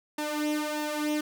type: tone with flanger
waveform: sawtooth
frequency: 300.8 Hz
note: D4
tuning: 42 cents sharp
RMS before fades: -30 dBFS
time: 0.18-1.21 s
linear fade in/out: 5 ms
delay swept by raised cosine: 1.1 to 3 ms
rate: 1.6 Hz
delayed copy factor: +0.7
effects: none